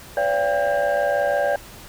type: tone cluster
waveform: sine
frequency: 511 / 577 / 692 / 793 / 1598 Hz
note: C5 / D5 / F5 / G5 / G6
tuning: -41 / -31 / -16 / +20 / +33 cents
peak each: -27 / -19 / -25 / -25 / -26 dBFS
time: 0.17-1.56 s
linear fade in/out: 2 ms
effects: tanh soft clip ceiling -12 dBFS + pink hiss -42 dBFS RMS until 1.88 s